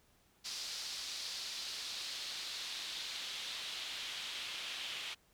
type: noise with band-pass filter sweep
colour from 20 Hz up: pink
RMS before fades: -43 dBFS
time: 0.44-5.15 s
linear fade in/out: 20 ms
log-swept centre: 4800 to 3100 Hz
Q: 2.2
effects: pink hiss -70 dBFS RMS until 5.33 s